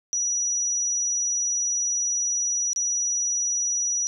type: tone with dropouts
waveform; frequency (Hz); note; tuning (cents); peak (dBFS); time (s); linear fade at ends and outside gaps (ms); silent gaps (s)
sine; 5840; F#8; -24; -22; 0.13-4.07; 0; 2.732-2.761
effects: none